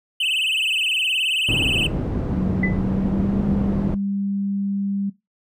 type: tone with vibrato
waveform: triangle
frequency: 2811 Hz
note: F7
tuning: 11 cents sharp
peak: -17 dBFS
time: 0.2-1.87 s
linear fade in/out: 5 ms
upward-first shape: sine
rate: 19 Hz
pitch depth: 170 cents each way
type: low-pass noise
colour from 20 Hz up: white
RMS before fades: -24 dBFS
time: 1.48-3.95 s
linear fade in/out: 10 ms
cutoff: 250 Hz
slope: 12 dB/octave
type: tone with pitch glide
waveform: sine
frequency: 186.3 to 198.52 Hz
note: F#3 to G3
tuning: +12 to +22 cents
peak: -21 dBFS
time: 2.32-5.1 s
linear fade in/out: 10 ms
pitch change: +110 cents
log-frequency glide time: 2.55-3.39 s
type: tone with exponential decay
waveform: sine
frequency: 2003 Hz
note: B6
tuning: 24 cents sharp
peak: -18 dBFS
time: 2.63-2.81 s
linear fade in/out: 5 ms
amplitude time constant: 37 ms
effects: noise-tail reverb RT60 0.2 s tail -18 dB re dry